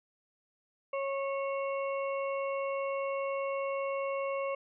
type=harmonic tone; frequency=549 Hz; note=C#5; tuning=17 cents flat; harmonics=1 / 2 / 4 / 5; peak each=-32 / -38 / -44 / -46 dBFS; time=0.93-4.55 s; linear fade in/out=5 ms; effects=none